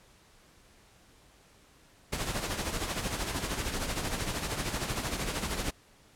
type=noise with tremolo; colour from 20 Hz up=pink; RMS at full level=-31 dBFS; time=2.12-5.71 s; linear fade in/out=10 ms; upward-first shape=sine; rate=13 Hz; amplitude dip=55%; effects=pink hiss -60 dBFS RMS until 6.15 s + low-pass 11000 Hz 12 dB/octave